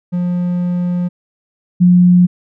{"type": "tone pair in turn", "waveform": ["triangle", "sine"], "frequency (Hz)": [177.2, 178.43], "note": ["F3", "F3"], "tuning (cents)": [25, 37], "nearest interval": "unison", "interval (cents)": 12, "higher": "second", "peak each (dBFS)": [-12, -5], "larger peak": "second", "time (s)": [[0.12, 1.09], [1.8, 2.27]], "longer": "first", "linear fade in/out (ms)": 20, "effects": []}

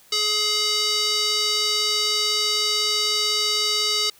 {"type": "tone with band-pass filter", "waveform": "square", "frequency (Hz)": 422, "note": "G#4", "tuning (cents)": 28, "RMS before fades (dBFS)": -22, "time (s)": [0.12, 4.1], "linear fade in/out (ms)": 5, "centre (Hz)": 4600, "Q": 2.9, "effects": ["white hiss -53 dBFS RMS until 4.19 s"]}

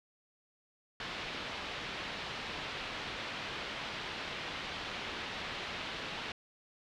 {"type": "low-pass noise", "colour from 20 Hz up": "white", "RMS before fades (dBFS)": -41, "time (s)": [1, 6.32], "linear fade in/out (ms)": 2, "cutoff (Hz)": 3700, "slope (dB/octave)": 24, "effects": []}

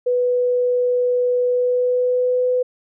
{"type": "tone with pitch glide", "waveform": "sine", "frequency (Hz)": [493.9, 501.1], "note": ["B4", "B4"], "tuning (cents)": [0, 25], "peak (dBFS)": -15, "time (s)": [0.06, 2.63], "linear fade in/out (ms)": 10, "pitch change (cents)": 25, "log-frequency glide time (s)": [1.46, 2.48], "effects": []}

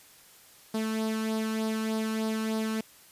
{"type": "tone with flanger", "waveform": "sawtooth", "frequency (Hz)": 220, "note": "A3", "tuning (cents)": 0, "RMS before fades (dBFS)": -30, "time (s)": [0.74, 2.81], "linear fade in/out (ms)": 5, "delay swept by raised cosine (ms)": [0.2, 0.75], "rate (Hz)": 3.3, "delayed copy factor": 0.55, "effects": ["white hiss -55 dBFS RMS until 3.11 s", "resampled to 32000 Hz"]}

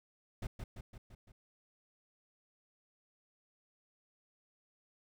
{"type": "noise with echo", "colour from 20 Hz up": "brown", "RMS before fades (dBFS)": -38, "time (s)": [0.42, 0.47], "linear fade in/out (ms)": 5, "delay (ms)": 170, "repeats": 5, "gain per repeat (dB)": -4, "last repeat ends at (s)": 1.32, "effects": []}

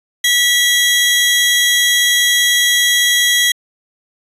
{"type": "tone pair together", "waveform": "sawtooth", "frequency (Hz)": [1953, 3285], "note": ["B6", "G#7"], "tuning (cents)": [-20, -20], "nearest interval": "major sixth", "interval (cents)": 900, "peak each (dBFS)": -10, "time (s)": [0.24, 3.52], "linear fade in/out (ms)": 5, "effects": ["resampled to 32000 Hz"]}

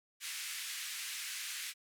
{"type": "band-pass noise", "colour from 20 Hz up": "pink", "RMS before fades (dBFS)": -42, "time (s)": [0.2, 1.74], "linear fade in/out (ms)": 50, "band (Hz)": [1800, 13000], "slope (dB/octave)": 24, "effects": []}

